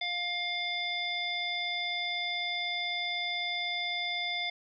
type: harmonic tone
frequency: 706 Hz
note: F5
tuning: 19 cents sharp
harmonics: 1 / 3 / 5 / 7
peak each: -39 / -34 / -34 / -43 dBFS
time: 0.01-4.5 s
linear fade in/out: 5 ms
effects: none